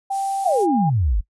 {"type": "tone with pitch glide", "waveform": "sine", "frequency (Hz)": [784, 808.4], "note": ["G5", "G#5"], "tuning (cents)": [0, -47], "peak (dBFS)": -20, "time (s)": [0.1, 0.9], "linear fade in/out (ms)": 10, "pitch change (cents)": 53, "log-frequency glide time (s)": [0.47, 0.6]}
{"type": "noise", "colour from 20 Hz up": "violet", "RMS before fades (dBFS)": -32, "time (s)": [0.1, 0.67], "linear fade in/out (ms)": 50}
{"type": "exponential sweep", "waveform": "sine", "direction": "down", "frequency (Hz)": [804, 43.65], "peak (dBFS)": -16, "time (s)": [0.44, 1.21], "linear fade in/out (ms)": 10}
{"effects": ["noise-tail reverb RT60 0.1 s tail -20 dB re dry", "resampled to 24000 Hz"]}